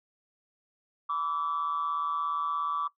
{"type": "tone with amplitude modulation", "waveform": "sine", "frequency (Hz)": 1154, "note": "D6", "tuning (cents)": -31, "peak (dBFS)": -23, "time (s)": [1.09, 2.88], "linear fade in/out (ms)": 10, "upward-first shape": "sine", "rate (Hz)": 157, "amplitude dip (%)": 70, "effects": ["noise-tail reverb RT60 0.1 s tail -18 dB re dry", "tanh soft clip ceiling -22 dBFS"]}